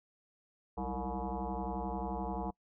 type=tone with frequency modulation; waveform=sine; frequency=330.7 Hz; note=E4; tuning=6 cents sharp; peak=-34 dBFS; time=0.77-2.51 s; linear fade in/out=10 ms; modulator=130 Hz; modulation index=4.8; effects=noise-tail reverb RT60 0.1 s tail -25 dB re dry